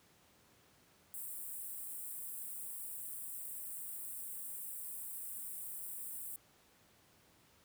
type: high-pass noise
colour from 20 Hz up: white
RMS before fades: -45 dBFS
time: 1.14-6.36 s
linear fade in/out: 0 ms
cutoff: 7900 Hz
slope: 96 dB/octave
effects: pink hiss -67 dBFS RMS until 7.64 s + high-pass 80 Hz 12 dB/octave